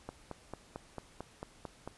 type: click train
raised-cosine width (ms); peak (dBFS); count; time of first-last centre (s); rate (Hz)
1; -26; 9; 0.09-1.876; 4.48
effects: pink hiss -60 dBFS RMS until 1.97 s + resampled to 24000 Hz